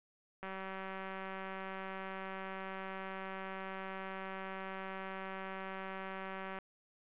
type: click train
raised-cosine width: 0.5 ms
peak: -29 dBFS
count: 1177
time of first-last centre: 0.43-6.587 s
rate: 191 Hz
effects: resampled to 8000 Hz + 11-bit